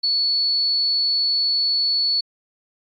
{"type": "tone", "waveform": "sine", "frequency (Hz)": 4424, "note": "C#8", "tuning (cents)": -4, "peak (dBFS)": -17, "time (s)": [0.03, 2.21], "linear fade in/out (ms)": 10, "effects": ["AAC 64 kbps"]}